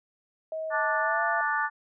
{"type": "tone with pitch glide", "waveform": "sine", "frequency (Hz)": [636, 677.7], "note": ["D#5", "E5"], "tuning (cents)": [38, 48], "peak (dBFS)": -30, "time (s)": [0.52, 1.41], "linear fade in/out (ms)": 2, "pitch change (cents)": 110, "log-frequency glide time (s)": [1, 1.22]}
{"type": "harmonic tone", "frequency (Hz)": 293.7, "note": "D4", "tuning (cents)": 0, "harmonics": [3, 4, 5, 6], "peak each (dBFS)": [-30, -30, -30, -30], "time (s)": [0.7, 1.7], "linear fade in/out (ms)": 50}
{"effects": []}